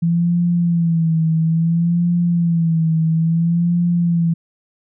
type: tone with vibrato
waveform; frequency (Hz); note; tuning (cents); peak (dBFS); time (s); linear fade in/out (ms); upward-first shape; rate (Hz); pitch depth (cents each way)
sine; 167.1; E3; +24; -13; 0.02-4.34; 10; sine; 0.59; 66
effects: none